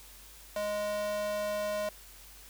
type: tone with high-pass filter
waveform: square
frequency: 207.7 Hz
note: G#3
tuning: in tune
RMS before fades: -33 dBFS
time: 0.56-1.89 s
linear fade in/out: 2 ms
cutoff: 560 Hz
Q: 2.9
effects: added 49 Hz sine -55 dBFS peak until 2.49 s + white hiss -53 dBFS RMS until 2.49 s